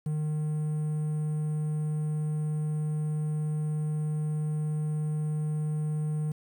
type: tone with quantisation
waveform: triangle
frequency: 152.8 Hz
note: D#3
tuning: 31 cents flat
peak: -25 dBFS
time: 0.06-6.32 s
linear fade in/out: 5 ms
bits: 9
effects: none